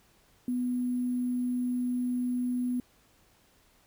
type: tone with sample-and-hold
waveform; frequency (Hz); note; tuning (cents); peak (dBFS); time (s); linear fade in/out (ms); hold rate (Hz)
sine; 247.9; B3; +7; -27; 0.48-2.8; 2; 11025
effects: pink hiss -64 dBFS RMS until 3.86 s